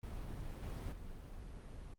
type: noise with level steps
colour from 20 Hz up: brown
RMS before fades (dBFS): -44 / -41 / -49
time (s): 0.03-1.94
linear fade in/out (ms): 5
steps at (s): 0.63 / 0.92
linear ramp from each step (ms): 5
effects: Opus 32 kbps